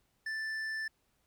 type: tone with hard clipping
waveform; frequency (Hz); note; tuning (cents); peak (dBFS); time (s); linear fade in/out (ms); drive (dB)
triangle; 1763; A6; +3; -36; 0.26-0.88; 5; 10
effects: pink hiss -75 dBFS RMS until 1.26 s